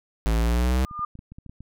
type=exponential sweep; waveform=square; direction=up; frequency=54 to 65.5 Hz; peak=-20 dBFS; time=0.26-0.85 s; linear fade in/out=0 ms
type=tone with exponential growth; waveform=sine; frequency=1208 Hz; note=D6; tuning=48 cents sharp; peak=-22 dBFS; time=0.71-1.05 s; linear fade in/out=5 ms; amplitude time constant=72 ms
type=clicks; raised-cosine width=5 ms; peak=-29 dBFS; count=9; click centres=0.912 / 0.993 / 1.154 / 1.191 / 1.32 / 1.385 / 1.463 / 1.495 / 1.606 s
effects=none